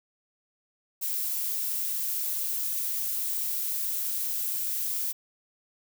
violet noise, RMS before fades -30 dBFS, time 1.01-5.13 s, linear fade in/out 20 ms, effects none

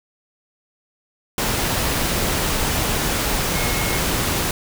sine tone in noise, 2168 Hz, C#7, 39 cents flat, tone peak -29 dBFS, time 3.55-3.99 s, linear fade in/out 2 ms, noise pink, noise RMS -21 dBFS, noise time 1.38-4.51 s, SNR -11 dB, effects none

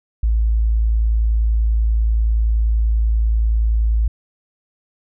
sine tone, 55.2 Hz, A1, 6 cents sharp, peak -13 dBFS, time 0.23-4.08 s, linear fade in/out 5 ms, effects none

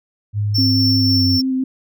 sine tone with pitch glide, 103.83 to 95.76 Hz, G#2 to G2, 0 to -40 cents, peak -16 dBFS, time 0.33-1.4 s, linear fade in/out 50 ms, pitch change -140 cents, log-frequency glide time 1-1.27 s
triangle tone with tremolo, 5410 Hz, E8, 44 cents sharp, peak -14 dBFS, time 0.54-1.42 s, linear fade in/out 20 ms, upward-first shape triangle, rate 3.7 Hz, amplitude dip 30%
sine tone with vibrato, 261.3 Hz, C4, 2 cents flat, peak -16 dBFS, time 0.58-1.64 s, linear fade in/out 5 ms, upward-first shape square, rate 5.9 Hz, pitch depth 11 cents each way
effects none

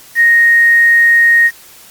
sine tone with quantisation, 1864.7 Hz, A#6, in tune, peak -5 dBFS, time 0.15-1.51 s, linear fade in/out 50 ms, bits 5, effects white hiss -39 dBFS RMS until 1.9 s + Opus 48 kbps

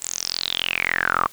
sawtooth tone with band-pass filter sweep, 43.65 Hz, F1, in tune, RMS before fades -24 dBFS, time 0.01-1.28 s, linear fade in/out 20 ms, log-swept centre 7900 to 1100 Hz, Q 9.7, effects white hiss -47 dBFS RMS until 1.32 s

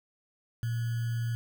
sine tone with sample-and-hold, 116.54 Hz, A#2, in tune, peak -28 dBFS, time 0.63-1.35 s, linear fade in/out 0 ms, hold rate 1575 Hz, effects none

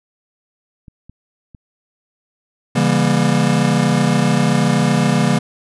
clicks, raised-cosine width 5 ms, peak -26 dBFS, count 3, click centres 0.882 / 1.096 / 1.548 s
square chord, C# diminished seventh, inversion none, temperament just, 138.59 / 166.31 / 199.57 / 239.5 Hz, C#3 / E3 / G3 / Bb3, 0 / +16 / +31 / +47 cents, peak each -19 dBFS, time 2.75-5.39 s, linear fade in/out 10 ms
effects resampled to 24000 Hz

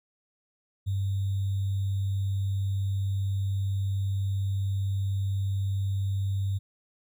sine tone with sample-and-hold, 97.8 Hz, G2, 4 cents flat, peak -25 dBFS, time 0.86-6.59 s, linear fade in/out 20 ms, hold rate 3675 Hz, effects none

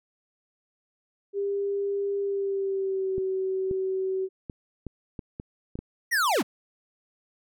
sine tone with pitch glide, 400 to 379.3 Hz, G4 to F#4, +35 to +43 cents, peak -25 dBFS, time 1.33-4.29 s, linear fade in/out 50 ms, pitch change -92 cents, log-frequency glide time 2.2-3.16 s
clicks, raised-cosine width 3 ms, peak -22 dBFS, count 8, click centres 3.181 / 3.712 / 4.498 / 4.867 / 5.192 / 5.399 / 5.755 / 5.79 s
square linear sweep, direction down, 1975.5 to 146.83 Hz, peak -22 dBFS, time 6.11-6.43 s, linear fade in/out 20 ms
effects none

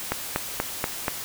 click train, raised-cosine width 0.5 ms, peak -8 dBFS, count 5, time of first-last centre 0.12-1.082 s, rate 4.16 Hz, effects white hiss -34 dBFS RMS until 1.24 s

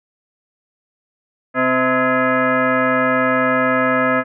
sine tone with frequency modulation, 514 Hz, C5, 31 cents flat, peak -13 dBFS, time 1.54-4.24 s, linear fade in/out 50 ms, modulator 386 Hz, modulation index 3.6, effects none

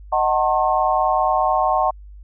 sine chord, D# diminished seventh, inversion none, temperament just, 622.3 / 746.7 / 896 / 1075.3 Hz, D#5 / F#5 / A5 / C6, 0 / +16 / +31 / +47 cents, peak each -22 / -19 / -22 / -21 dBFS, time 0.12-1.91 s, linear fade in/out 10 ms, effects added 50 Hz sine -37 dBFS peak until 2.23 s

